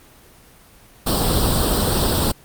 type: noise with comb filter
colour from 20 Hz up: pink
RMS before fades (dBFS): -18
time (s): 1.06-2.32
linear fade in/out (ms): 10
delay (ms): 0.23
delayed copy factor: +0.8
effects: pink hiss -48 dBFS RMS until 2.44 s + Opus 24 kbps